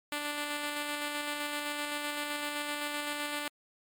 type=tone with tremolo; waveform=5% pulse; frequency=293.7 Hz; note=D4; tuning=in tune; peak=-21 dBFS; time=0.12-3.48 s; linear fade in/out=2 ms; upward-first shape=square; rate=7.8 Hz; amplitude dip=25%; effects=MP3 96 kbps